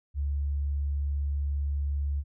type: tone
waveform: sine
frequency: 71.2 Hz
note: C#2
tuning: 47 cents sharp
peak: -26 dBFS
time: 0.14-2.24 s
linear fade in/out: 50 ms
effects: none